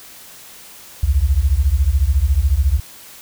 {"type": "beating tone pair", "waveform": "sine", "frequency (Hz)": [62.2, 76.2], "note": ["B1", "D#2"], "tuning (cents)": [13, -36], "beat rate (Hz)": 14, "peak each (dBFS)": -15, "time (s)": [1.03, 2.8], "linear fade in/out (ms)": 5, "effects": ["white hiss -40 dBFS RMS until 3.21 s"]}